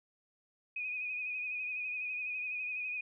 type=tone with vibrato; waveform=sine; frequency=2489 Hz; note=D#7; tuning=in tune; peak=-35 dBFS; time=0.76-3.01 s; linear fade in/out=5 ms; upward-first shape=triangle; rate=12 Hz; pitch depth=47 cents each way; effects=none